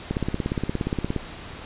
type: click train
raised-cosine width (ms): 3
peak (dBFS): -11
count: 19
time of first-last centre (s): 0.11-1.163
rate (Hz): 17.1
effects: pink hiss -39 dBFS RMS until 1.65 s + resampled to 8000 Hz